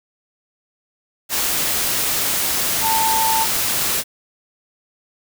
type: tone in noise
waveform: sine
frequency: 893 Hz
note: A5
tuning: 25 cents sharp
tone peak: -17 dBFS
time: 2.81-3.47 s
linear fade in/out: 50 ms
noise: white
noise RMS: -20 dBFS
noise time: 1.29-4.04 s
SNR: 0 dB
effects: none